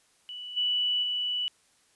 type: tone with level steps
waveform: sine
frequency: 2960 Hz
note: F#7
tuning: in tune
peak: -37 / -24 / -27 dBFS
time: 0.29-1.48 s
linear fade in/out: 0 ms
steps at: 0.56 / 1.02 s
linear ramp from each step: 20 ms
effects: white hiss -65 dBFS RMS until 1.95 s + resampled to 24000 Hz